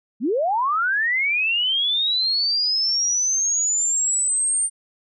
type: linear sweep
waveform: sine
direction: up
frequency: 193.1 to 8880 Hz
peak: -18 dBFS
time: 0.2-4.7 s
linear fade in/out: 50 ms
effects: none